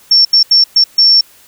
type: tone bursts at uneven times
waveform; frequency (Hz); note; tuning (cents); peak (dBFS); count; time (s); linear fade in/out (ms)
sine; 5440; F8; -46; -4; 5; 0.11-0.25 / 0.33-0.43 / 0.51-0.64 / 0.76-0.84 / 0.98-1.21; 5
effects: white hiss -44 dBFS RMS until 1.47 s